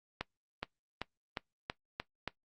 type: accelerating click train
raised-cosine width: 0.3 ms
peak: -19 dBFS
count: 7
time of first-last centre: 0.21-2.277 s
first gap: 420 ms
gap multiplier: 0.92
effects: noise-tail reverb RT60 0.1 s tail -19 dB re dry + Opus 48 kbps